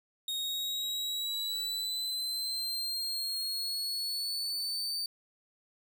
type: exponential sweep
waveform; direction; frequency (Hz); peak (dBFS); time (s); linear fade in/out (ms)
40% pulse; up; 3729 to 4601; -31; 0.28-5.06; 2
effects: none